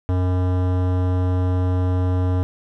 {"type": "tone with hard clipping", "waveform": "sine", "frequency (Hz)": 91.2, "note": "F#2", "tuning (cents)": -24, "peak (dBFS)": -19, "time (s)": [0.09, 2.43], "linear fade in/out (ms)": 0, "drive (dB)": 18, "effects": []}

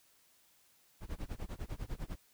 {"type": "noise with tremolo", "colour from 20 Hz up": "brown", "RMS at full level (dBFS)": -38, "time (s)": [1, 2.18], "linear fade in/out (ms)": 50, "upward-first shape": "sine", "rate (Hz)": 10, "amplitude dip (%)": 100, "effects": ["white hiss -68 dBFS RMS until 2.33 s"]}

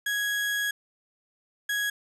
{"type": "tone pair in turn", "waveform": "35% pulse", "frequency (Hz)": [1661.2, 1661.2], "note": ["G#6", "G#6"], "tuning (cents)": [0, 0], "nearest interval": "unison", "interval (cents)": 0, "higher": "neither", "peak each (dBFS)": -24, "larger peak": "neither", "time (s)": [[0.06, 0.71], [1.69, 1.9]], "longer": "first", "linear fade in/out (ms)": 5, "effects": ["resampled to 32000 Hz", "9-bit"]}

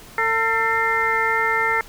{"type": "harmonic tone with a mistuned harmonic", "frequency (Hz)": 450.2, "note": "A4", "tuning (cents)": 40, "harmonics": [1, 2, 3, 4, 5], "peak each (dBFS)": [-27, -24, -23, -23, -23], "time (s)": [0.18, 1.81], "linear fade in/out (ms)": 2, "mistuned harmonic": 5, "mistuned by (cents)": -120, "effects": ["pink hiss -43 dBFS RMS until 1.88 s"]}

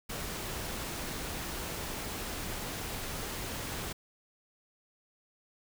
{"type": "noise", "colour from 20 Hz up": "pink", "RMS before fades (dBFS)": -38, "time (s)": [0.09, 3.93], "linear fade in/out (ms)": 10, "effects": []}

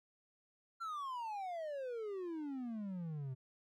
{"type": "exponential sweep", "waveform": "triangle", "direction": "down", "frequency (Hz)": [1384, 126.1], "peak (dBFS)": -38, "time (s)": [0.8, 3.35], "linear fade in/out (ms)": 20, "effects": []}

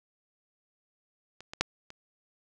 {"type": "clicks", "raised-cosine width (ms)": 0.2, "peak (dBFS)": [-28, -22, -7, -28], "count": 4, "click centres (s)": [1.406, 1.535, 1.61, 1.904], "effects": []}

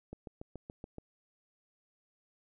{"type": "click train", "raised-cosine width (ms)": 2, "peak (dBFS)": -30, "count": 7, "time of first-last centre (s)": [0.13, 0.983], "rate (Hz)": 7.03, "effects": []}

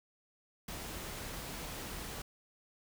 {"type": "noise", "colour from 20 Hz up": "pink", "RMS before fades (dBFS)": -43, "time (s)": [0.68, 2.22], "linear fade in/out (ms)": 5, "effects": []}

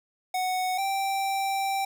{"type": "tone pair in turn", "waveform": "square", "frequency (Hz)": [740, 781.3], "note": ["F#5", "G5"], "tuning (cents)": [0, -6], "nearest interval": "minor second", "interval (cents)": 94, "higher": "second", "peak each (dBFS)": -26, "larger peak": "neither", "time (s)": [[0.34, 0.78], [0.78, 1.85]], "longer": "second", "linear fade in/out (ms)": 5, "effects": ["10-bit"]}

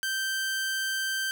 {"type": "tone", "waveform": "sawtooth", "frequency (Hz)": 1561, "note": "G6", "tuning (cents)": -8, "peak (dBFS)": -24, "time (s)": [0.03, 1.31], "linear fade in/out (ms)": 0, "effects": []}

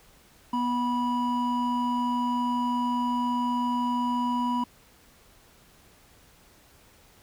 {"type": "tone pair together", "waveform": "triangle", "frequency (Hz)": [244.4, 978.8], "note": ["B3", "B5"], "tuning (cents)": [-18, -16], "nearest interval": "2 octaves", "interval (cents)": 2402, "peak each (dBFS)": -25, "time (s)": [0.53, 4.64], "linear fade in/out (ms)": 5, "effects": ["pink hiss -57 dBFS RMS until 7.22 s"]}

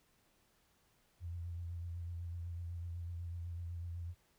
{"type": "tone with vibrato", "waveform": "sine", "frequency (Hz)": 85.8, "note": "F2", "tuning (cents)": -30, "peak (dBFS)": -40, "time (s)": [1.2, 4.15], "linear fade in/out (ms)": 50, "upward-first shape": "triangle", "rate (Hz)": 8, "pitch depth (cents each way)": 42, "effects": ["pink hiss -73 dBFS RMS until 4.38 s"]}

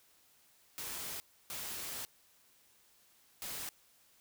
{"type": "noise bursts at uneven times", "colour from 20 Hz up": "white", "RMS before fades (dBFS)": -42, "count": 3, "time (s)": [[0.78, 1.2], [1.5, 2.05], [3.42, 3.69]], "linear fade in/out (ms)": 0, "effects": ["white hiss -67 dBFS RMS until 4.2 s"]}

